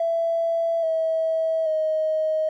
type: tone with pitch steps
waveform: triangle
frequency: 666 / 646.3 / 627.2 Hz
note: E5 / E5 / D#5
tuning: +18 / -34 / +14 cents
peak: -16 dBFS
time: 0-2.49 s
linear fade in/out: 5 ms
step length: 830 ms
effects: tanh soft clip ceiling -18 dBFS